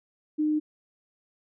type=tone; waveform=sine; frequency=304.7 Hz; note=D#4; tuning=36 cents flat; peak=-22 dBFS; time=0.38-0.6 s; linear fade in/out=20 ms; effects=none